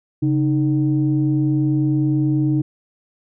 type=tone pair together; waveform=sine; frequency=137.24 / 308.1 Hz; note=C#3 / D#4; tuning=-17 / -17 cents; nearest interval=octave + major second; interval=1400 cents; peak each=-17 dBFS; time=0.22-2.62 s; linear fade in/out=10 ms; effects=tanh soft clip ceiling -8 dBFS